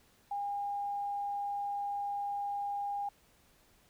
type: tone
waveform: sine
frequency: 810 Hz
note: G#5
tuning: 43 cents flat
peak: -33 dBFS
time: 0.31-3.09 s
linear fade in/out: 5 ms
effects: pink hiss -66 dBFS RMS until 3.89 s